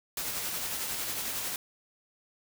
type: noise with tremolo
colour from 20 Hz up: white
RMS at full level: -33 dBFS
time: 0.17-1.56 s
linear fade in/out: 2 ms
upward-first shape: sine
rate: 11 Hz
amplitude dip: 30%
effects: none